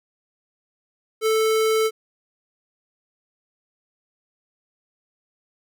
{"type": "tone", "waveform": "square", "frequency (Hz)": 440, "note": "A4", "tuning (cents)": 0, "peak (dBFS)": -18, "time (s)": [1.21, 1.91], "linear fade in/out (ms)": 50, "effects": []}